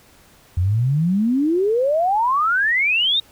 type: exponential sweep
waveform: sine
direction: up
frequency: 84.3 to 3789 Hz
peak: -15 dBFS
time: 0.57-3.2 s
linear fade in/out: 5 ms
effects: pink hiss -51 dBFS RMS until 3.31 s